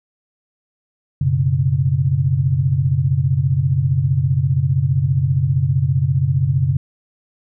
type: chord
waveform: sine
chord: F# suspended fourth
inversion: none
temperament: equal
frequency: 92.5 / 123.47 / 138.59 Hz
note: F#2 / B2 / C#3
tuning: 0 / 0 / 0 cents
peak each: -21 / -19 / -16 dBFS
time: 1.21-6.77 s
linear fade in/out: 5 ms
effects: none